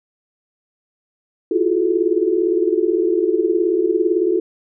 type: tone cluster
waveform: sine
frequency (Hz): 335.3 / 353.3 / 372.9 / 431.2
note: E4 / F4 / F#4 / A4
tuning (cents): +30 / +20 / +14 / -35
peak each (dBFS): -20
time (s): 1.51-4.4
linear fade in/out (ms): 5
effects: none